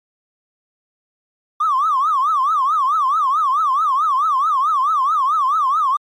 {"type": "tone with vibrato", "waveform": "triangle", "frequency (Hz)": 1159, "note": "D6", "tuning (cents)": -23, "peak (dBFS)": -10, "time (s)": [1.6, 5.97], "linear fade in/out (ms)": 10, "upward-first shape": "triangle", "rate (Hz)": 4.6, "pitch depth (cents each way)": 240, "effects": ["tanh soft clip ceiling -11 dBFS", "MP3 64 kbps"]}